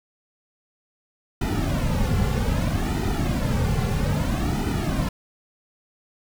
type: noise with flanger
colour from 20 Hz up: brown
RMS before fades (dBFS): -23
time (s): 1.41-5.09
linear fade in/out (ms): 5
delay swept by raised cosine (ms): 1.8 to 3.2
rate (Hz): 0.62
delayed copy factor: -0.8
effects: none